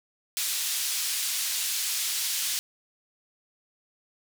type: band-pass noise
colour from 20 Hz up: pink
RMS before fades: -29 dBFS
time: 0.37-2.59 s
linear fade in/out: 0 ms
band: 3700 to 16000 Hz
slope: 12 dB/octave
effects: none

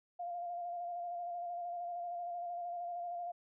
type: tone with vibrato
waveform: sine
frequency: 698.5 Hz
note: F5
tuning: in tune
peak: -38 dBFS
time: 0.19-3.32 s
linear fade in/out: 10 ms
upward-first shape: square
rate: 13 Hz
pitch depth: 23 cents each way
effects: none

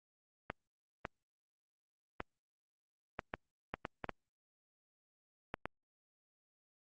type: clicks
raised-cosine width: 0.5 ms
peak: -22 dBFS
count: 11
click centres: 0.501 / 1.052 / 2.204 / 3.192 / 3.339 / 3.74 / 3.852 / 4.043 / 4.093 / 5.541 / 5.656 s
effects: Opus 32 kbps

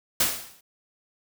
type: noise with exponential decay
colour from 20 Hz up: white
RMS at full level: -19 dBFS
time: 0.2-0.61 s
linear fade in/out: 5 ms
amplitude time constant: 89 ms
effects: none

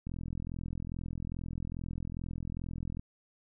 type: click train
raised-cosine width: 5 ms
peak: -26 dBFS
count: 125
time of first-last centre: 0.07-2.995 s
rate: 42.4 Hz
effects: none

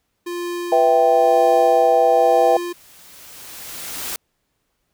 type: tone with tremolo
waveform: square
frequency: 349.2 Hz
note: F4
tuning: in tune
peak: -24 dBFS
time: 0.26-2.73 s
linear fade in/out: 10 ms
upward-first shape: sine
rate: 1 Hz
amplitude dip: 45%
type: chord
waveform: sine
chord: E minor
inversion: second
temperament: equal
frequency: 493.9 / 659.3 / 784 Hz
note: B4 / E5 / G5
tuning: 0 / 0 / 0 cents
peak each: -16 dBFS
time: 0.72-2.57 s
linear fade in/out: 2 ms
type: noise with exponential growth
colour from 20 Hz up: white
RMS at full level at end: -26 dBFS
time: 1.76-4.16 s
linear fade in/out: 1 ms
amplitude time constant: 520 ms
effects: pink hiss -71 dBFS RMS until 4.93 s

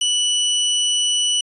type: tone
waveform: sawtooth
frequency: 2960 Hz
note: F#7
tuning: in tune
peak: -13 dBFS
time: 0.01-1.41 s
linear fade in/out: 5 ms
effects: resampled to 24000 Hz

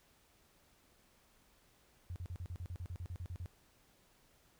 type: tone bursts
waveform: sine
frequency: 88.3 Hz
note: F2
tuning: 20 cents sharp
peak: -40 dBFS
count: 14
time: 2.1-3.459 s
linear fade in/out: 0 ms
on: 59 ms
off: 41 ms
effects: pink hiss -69 dBFS RMS until 4.59 s

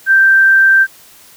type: tone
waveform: sine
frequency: 1568 Hz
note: G6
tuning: in tune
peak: -5 dBFS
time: 0.06-0.87 s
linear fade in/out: 50 ms
effects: white hiss -42 dBFS RMS until 1.36 s

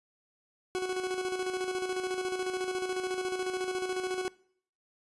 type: tone with tremolo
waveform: 40% pulse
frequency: 370 Hz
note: F#4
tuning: in tune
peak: -28 dBFS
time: 0.75-4.28 s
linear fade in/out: 0 ms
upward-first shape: square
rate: 14 Hz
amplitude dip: 45%
effects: noise-tail reverb RT60 0.6 s tail -22 dB re dry + resampled to 24000 Hz

